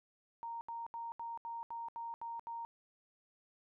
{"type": "tone bursts", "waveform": "sine", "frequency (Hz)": 928, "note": "A#5", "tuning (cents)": -8, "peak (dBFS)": -40, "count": 9, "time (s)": [0.43, 2.65], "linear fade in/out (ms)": 0, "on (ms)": 180, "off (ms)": 75, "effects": []}